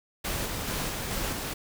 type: noise with tremolo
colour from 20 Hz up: pink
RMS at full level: -31 dBFS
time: 0.24-1.54 s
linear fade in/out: 10 ms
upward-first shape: square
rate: 2.3 Hz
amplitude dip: 25%
effects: none